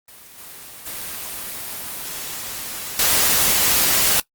white noise with level steps, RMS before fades -43 / -38 / -30 / -17 dBFS, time 0.08-4.2 s, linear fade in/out 2 ms, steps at 0.38 / 0.86 / 2.99 s, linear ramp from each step 2 ms, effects noise-tail reverb RT60 0.1 s tail -20 dB re dry + Opus 24 kbps

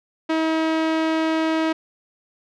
sawtooth tone with low-pass filter, 320 Hz, D#4, 49 cents sharp, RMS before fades -21 dBFS, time 0.29-1.73 s, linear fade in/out 10 ms, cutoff 3400 Hz, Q 0.73, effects none

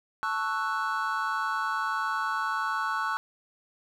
triangle chord, F# minor seventh, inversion first, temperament equal, 880 / 1108.7 / 1318.5 / 1480 Hz, A5 / C#6 / E6 / F#6, 0 / 0 / 0 / 0 cents, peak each -32 / -30 / -31 / -30 dBFS, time 0.23-3.17 s, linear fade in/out 0 ms, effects none

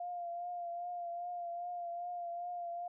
sine tone with vibrato, 698.5 Hz, F5, in tune, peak -38 dBFS, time 0-2.88 s, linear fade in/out 5 ms, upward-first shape triangle, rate 2.5 Hz, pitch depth 36 cents each way, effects none

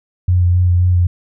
sine tone with vibrato, 89.2 Hz, F2, 37 cents sharp, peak -9 dBFS, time 0.28-1.07 s, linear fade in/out 5 ms, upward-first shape sine, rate 3.8 Hz, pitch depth 20 cents each way, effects none

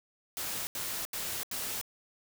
white noise bursts, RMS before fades -36 dBFS, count 4, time 0.37-1.813 s, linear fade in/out 0 ms, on 300 ms, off 81 ms, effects none

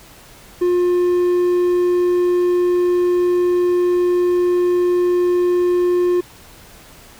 triangle tone, 355.5 Hz, F4, 31 cents sharp, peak -11 dBFS, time 0.61-6.21 s, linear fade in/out 10 ms, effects pink hiss -43 dBFS RMS until 7.19 s

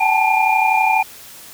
sine tone cluster, 763 / 852 / 884 / 2402 Hz, G5 / G#5 / A5 / D7, -47 / +44 / +8 / +38 cents, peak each -18 dBFS, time 0-1.03 s, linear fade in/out 10 ms, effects white hiss -39 dBFS RMS until 1.53 s

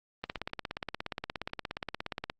click train, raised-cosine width 0.3 ms, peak -18 dBFS, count 36, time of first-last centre 0.24-2.299 s, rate 17 Hz, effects Opus 32 kbps

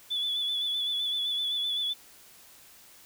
sine tone with vibrato, 3448 Hz, A7, 36 cents flat, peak -26 dBFS, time 0.1-1.94 s, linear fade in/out 20 ms, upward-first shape sine, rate 7.8 Hz, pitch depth 39 cents each way, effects tanh soft clip ceiling -23 dBFS + white hiss -54 dBFS RMS until 3.05 s

